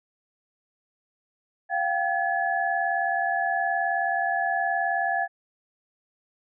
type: tone cluster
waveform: sine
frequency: 697 / 776 / 1705 Hz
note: F5 / G5 / G#6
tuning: -4 / -18 / +45 cents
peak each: -27 dBFS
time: 1.69-5.28 s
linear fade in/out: 50 ms
effects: none